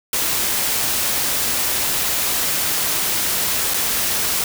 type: noise with dropouts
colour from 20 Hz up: white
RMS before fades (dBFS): -20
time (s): 0.13-4.44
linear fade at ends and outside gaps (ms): 2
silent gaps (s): 3.738-3.742
effects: none